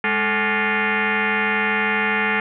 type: tone with frequency modulation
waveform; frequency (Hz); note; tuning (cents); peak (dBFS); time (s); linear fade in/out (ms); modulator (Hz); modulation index
sine; 207.7; G#3; 0; -17; 0.04-2.4; 2; 323; 7.1
effects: none